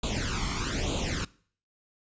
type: noise with flanger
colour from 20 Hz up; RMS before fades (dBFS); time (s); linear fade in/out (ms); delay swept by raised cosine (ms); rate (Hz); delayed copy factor
pink; -30; 0.03-1.25; 5; 0.27 to 0.94; 1.1; +0.85
effects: noise-tail reverb RT60 0.5 s tail -22 dB re dry + resampled to 16000 Hz